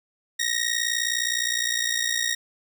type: ring-modulated tone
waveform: 15% pulse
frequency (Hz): 1875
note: A#6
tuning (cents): +10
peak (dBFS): -14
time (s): 0.39-2.35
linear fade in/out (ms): 10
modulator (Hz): 29.8
effects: none